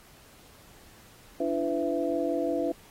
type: tone cluster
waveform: sine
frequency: 292 / 337.7 / 503 / 667 Hz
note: D4 / E4 / B4 / E5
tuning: -10 / +42 / +32 / +20 cents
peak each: -31 dBFS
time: 1.4-2.72 s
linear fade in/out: 5 ms
effects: pink hiss -55 dBFS RMS until 2.9 s + AAC 48 kbps